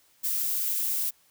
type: noise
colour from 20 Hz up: violet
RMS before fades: -28 dBFS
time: 0.23-1.11 s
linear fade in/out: 20 ms
effects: white hiss -63 dBFS RMS until 1.3 s